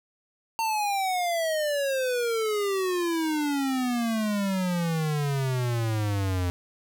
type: exponential sweep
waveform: square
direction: down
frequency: 913 to 87.6 Hz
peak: -25 dBFS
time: 0.59-6.5 s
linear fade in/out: 0 ms
effects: none